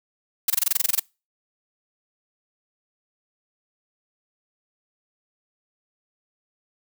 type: noise bursts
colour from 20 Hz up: blue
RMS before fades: -19 dBFS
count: 12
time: 0.48-0.997 s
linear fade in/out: 5 ms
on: 22 ms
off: 23 ms
effects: noise-tail reverb RT60 0.3 s tail -26 dB re dry